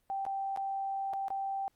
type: tone with dropouts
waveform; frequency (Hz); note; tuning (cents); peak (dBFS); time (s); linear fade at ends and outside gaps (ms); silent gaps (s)
sine; 782; G5; -4; -32; 0.1-1.68; 0; 0.252-0.265 / 0.562-0.573 / 1.132-1.136 / 1.282-1.304
effects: pink hiss -75 dBFS RMS until 1.75 s + Opus 32 kbps